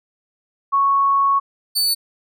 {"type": "tone pair in turn", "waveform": ["sine", "sawtooth"], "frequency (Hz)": [1107, 4499], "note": ["C#6", "C#8"], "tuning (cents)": [-3, 25], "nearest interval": "2 octaves", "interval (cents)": 2428, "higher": "second", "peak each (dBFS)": -13, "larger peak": "neither", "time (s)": [[0.72, 1.4], [1.75, 1.95]], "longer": "first", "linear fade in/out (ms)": 20, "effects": []}